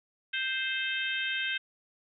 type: harmonic tone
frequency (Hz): 523.3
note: C5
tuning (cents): 0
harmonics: 3 / 4 / 5 / 6 / 7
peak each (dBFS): -33 / -38 / -35 / -35 / -40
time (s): 0.33-1.58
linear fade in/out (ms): 10
effects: none